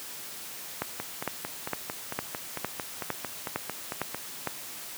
two click trains, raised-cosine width 0.5 ms, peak -17 / -13 dBFS, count 15 / 9, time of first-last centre 1-4.146 / 0.82-4.473 s, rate 4.45 / 2.19 Hz, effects white hiss -41 dBFS RMS until 4.97 s + high-pass 100 Hz 12 dB/octave

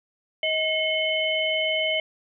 sine tone cluster, 631 / 2170 / 3043 Hz, D#5 / C#7 / F#7, +24 / -37 / +48 cents, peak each -26 dBFS, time 0.43-2 s, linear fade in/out 2 ms, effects none

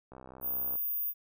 click train, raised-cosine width 1 ms, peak -34 dBFS, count 42, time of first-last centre 0.12-0.755 s, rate 64.6 Hz
sine tone, 14917 Hz, A#9, in tune, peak -30 dBFS, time 0.41-1.14 s, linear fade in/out 50 ms
effects none

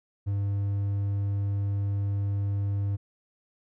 triangle tone, 100 Hz, G2, 35 cents sharp, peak -23 dBFS, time 0.26-2.97 s, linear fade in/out 20 ms, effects none

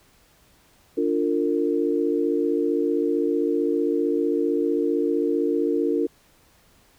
sine chord, Bb major, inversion first, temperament equal with one note detuned, 293.7 / 349.2 / 456 Hz, D4 / F4 / Bb4, 0 / 0 / -38 cents, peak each -24 dBFS, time 0.97-6.07 s, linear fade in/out 10 ms, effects pink hiss -58 dBFS RMS until 6.98 s

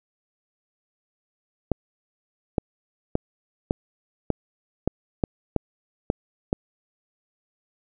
clicks, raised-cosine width 2 ms, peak -7 dBFS, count 10, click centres 1.717 / 2.582 / 3.154 / 3.709 / 4.303 / 4.876 / 5.238 / 5.563 / 6.101 / 6.529 s, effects none

